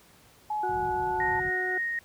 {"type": "tone with pitch glide", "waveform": "sine", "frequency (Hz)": [848, 874.4], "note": ["G#5", "A5"], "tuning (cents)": [36, -11], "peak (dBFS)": -27, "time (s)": [0.5, 1.4], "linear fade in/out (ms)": 5, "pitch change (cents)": 53, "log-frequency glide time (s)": [0.83, 1.2]}
{"type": "harmonic tone", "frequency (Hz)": 367.3, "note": "F#4", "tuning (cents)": -13, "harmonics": [1, 2, 4], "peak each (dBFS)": [-33, -36, -39], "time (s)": [0.63, 1.78], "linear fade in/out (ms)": 5}
{"type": "low-pass noise", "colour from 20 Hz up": "pink", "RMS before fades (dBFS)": -40, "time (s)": [0.69, 1.5], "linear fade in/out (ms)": 5, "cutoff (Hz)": 190, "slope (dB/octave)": 48}
{"type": "tone with tremolo", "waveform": "sine", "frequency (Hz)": 1864.7, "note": "A#6", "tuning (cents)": 0, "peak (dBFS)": -26, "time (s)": [1.2, 1.99], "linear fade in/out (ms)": 2, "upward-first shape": "triangle", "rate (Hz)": 3.8, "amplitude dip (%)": 25}
{"effects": ["pink hiss -57 dBFS RMS until 2.04 s", "high-pass 60 Hz 12 dB/octave"]}